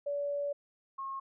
sine tone pair in turn, 573 / 1081.7 Hz, D5 / C#6, -43 / -43 cents, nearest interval major seventh, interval 1100 cents, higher second, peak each -31 / -36 dBFS, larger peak first, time 0.06-0.53 / 0.98-1.2 s, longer first, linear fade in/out 10 ms, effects none

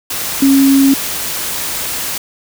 sine tone in noise, 273 Hz, C#4, 26 cents flat, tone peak -6 dBFS, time 0.42-0.94 s, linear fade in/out 5 ms, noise white, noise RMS -20 dBFS, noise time 0.1-2.18 s, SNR +11 dB, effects none

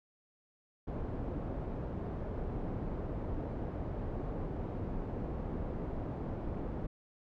pink low-pass noise, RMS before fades -38 dBFS, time 0.87-6.87 s, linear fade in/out 10 ms, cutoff 590 Hz, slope 12 dB/octave, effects none

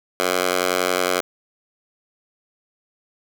10% pulse tone with high-pass filter, 90.9 Hz, F#2, 30 cents flat, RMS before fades -21 dBFS, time 0.2-1.21 s, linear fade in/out 0 ms, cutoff 570 Hz, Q 0.87, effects none

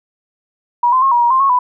sine tone with pitch steps, 962 / 1032 / 1079 / 957 / 950 / 1049 / 1097 / 993 Hz, B5 / C6 / C#6 / A#5 / A#5 / C6 / C#6 / B5, -46 / -24 / -47 / +45 / +33 / +4 / -18 / +9 cents, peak -9 dBFS, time 0.83-1.59 s, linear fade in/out 5 ms, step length 95 ms, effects none

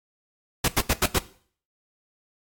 pink noise bursts, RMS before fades -21 dBFS, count 5, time 0.64-1.186 s, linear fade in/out 5 ms, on 42 ms, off 84 ms, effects noise-tail reverb RT60 0.5 s tail -17 dB re dry + AAC 64 kbps

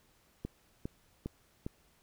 click train, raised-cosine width 3 ms, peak -24 dBFS, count 4, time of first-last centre 0.45-1.665 s, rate 2.47 Hz, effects pink hiss -68 dBFS RMS until 2.02 s

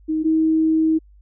sine tone pair in turn, 313.8 / 318.2 Hz, D#4 / D#4, +15 / +39 cents, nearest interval unison, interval 24 cents, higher second, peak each -18 / -14 dBFS, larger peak second, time 0.08-0.24 / 0.24-0.99 s, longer second, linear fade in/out 20 ms, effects added 50 Hz sine -46 dBFS peak until 1.21 s

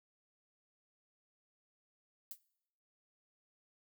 violet noise with exponential decay, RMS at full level -40 dBFS, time 2.31-2.39 s, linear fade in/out 2 ms, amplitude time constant 17 ms, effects noise-tail reverb RT60 0.8 s tail -22 dB re dry

